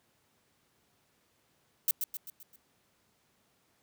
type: noise with echo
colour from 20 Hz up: violet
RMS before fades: -26 dBFS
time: 1.88-1.91 s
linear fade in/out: 2 ms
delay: 130 ms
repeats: 5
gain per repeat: -6 dB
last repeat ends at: 2.56 s
effects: pink hiss -71 dBFS RMS until 3.82 s + high-pass 100 Hz 12 dB/octave